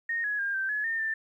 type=tone with pitch steps; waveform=sine; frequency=1851 / 1679 / 1608 / 1560 / 1700 / 1817 / 1780 Hz; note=A#6 / G#6 / G6 / G6 / G#6 / A#6 / A6; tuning=-13 / +18 / +44 / -9 / +40 / -45 / +20 cents; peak=-27 dBFS; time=0.09-1.14 s; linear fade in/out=5 ms; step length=150 ms; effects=11-bit